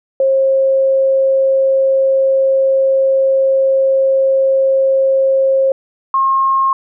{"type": "tone pair in turn", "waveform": "sine", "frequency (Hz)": [536, 1074.3], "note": ["C5", "C6"], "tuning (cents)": [42, 45], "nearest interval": "octave", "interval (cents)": 1203, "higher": "second", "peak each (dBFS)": [-9, -10], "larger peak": "first", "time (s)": [[0.2, 5.72], [6.14, 6.73]], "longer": "first", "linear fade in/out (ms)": 2, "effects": []}